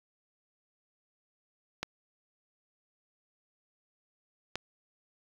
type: clicks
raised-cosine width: 0.2 ms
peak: -15 dBFS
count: 2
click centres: 1.83 / 4.556 s
effects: low-pass 6000 Hz 12 dB/octave + 7-bit

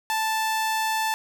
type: tone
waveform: sawtooth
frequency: 880 Hz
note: A5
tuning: in tune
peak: -19 dBFS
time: 0.1-1.14 s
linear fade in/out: 0 ms
effects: none

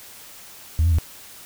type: tone with pitch steps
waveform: sine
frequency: 79.9 / 85.2 / 79.3 Hz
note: D#2 / F2 / D#2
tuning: +47 / -42 / +33 cents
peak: -13 dBFS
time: 0.79-0.985 s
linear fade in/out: 0 ms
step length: 65 ms
effects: tanh soft clip ceiling -12 dBFS + white hiss -43 dBFS RMS until 1.45 s

